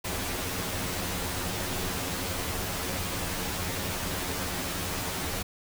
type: noise with comb filter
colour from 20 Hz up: pink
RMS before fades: -32 dBFS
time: 0.04-5.43 s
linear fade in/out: 10 ms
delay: 11 ms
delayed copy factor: +0.8
effects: none